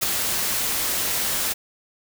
white noise with ADSR envelope, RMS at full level -19 dBFS, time 0.01-1.54 s, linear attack 22 ms, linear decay 8 ms, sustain -5 dB, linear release 22 ms, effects none

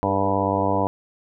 harmonic tone with a mistuned harmonic, 97.9 Hz, G2, 2 cents flat, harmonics 1 / 2 / 3 / 4 / 5 / 6 / 7 / 8 / 9 / 10, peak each -28 / -29 / -27 / -32 / -27 / -28 / -27 / -31 / -28 / -26 dBFS, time 0.03-0.87 s, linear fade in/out 0 ms, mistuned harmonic 4, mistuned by +27 cents, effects none

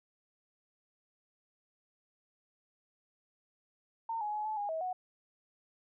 sine tone with pitch steps, 909 / 839 / 846 / 864 / 819 / 643 / 736 Hz, A#5 / G#5 / G#5 / A5 / G#5 / E5 / F#5, -44 / +17 / +32 / -32 / -24 / -43 / -9 cents, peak -33 dBFS, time 4.09-4.93 s, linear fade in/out 5 ms, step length 120 ms, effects none

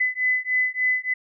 sine beating tone pair, 2009 / 2012.4 Hz, B6 / B6, +29 / +32 cents, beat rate 3.4 Hz, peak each -23 dBFS, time 0-1.14 s, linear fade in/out 10 ms, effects none

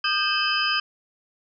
sine tone cluster, 1216 / 1577 / 2602 / 3067 / 4975 Hz, D#6 / G6 / E7 / G7 / D#8, -40 / +10 / -23 / -38 / -1 cents, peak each -27 dBFS, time 0.04-0.8 s, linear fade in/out 5 ms, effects none

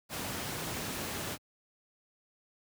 pink noise, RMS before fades -37 dBFS, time 0.09-1.38 s, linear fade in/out 50 ms, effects high-pass 80 Hz 12 dB/octave

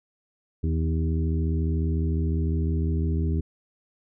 harmonic tone with a mistuned harmonic, 79.9 Hz, D#2, 47 cents sharp, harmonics 1 / 2 / 3 / 4 / 5, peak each -23 / -29 / -33 / -35 / -37 dBFS, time 0.63-3.41 s, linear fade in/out 10 ms, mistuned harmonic 3, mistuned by +42 cents, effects none

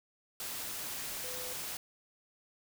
sine tone in noise, 502 Hz, B4, 28 cents sharp, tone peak -46 dBFS, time 1.24-1.53 s, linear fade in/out 2 ms, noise white, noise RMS -40 dBFS, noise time 0.4-1.77 s, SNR -9 dB, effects none

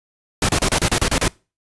pink noise bursts, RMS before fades -17 dBFS, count 9, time 0.42-1.28 s, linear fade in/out 2 ms, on 68 ms, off 31 ms, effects noise-tail reverb RT60 0.3 s tail -24 dB re dry + resampled to 24000 Hz

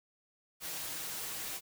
white noise with comb filter, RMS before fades -40 dBFS, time 0.6-1.61 s, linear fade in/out 50 ms, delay 6.3 ms, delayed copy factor +0.6, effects none

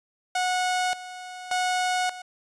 sawtooth tone with tremolo, 732 Hz, F#5, 19 cents flat, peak -19 dBFS, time 0.35-2.22 s, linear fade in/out 5 ms, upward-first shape square, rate 0.86 Hz, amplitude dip 80%, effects resampled to 22050 Hz

